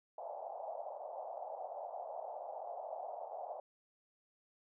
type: band-pass noise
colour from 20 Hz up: pink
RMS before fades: -45 dBFS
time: 0.18-3.6 s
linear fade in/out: 2 ms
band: 600 to 800 Hz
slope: 48 dB/octave
effects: none